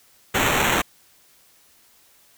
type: noise with sample-and-hold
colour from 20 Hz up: white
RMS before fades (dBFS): -20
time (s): 0.34-0.82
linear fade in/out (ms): 10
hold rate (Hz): 4900
effects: white hiss -56 dBFS RMS until 2.37 s